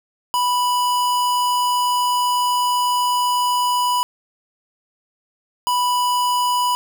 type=tone pair in turn; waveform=square; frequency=986 / 986 Hz; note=B5 / B5; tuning=-3 / -3 cents; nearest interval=unison; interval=0 cents; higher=neither; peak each=-17 dBFS; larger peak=neither; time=0.34-4.03 / 5.67-6.75 s; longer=first; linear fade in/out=0 ms; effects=none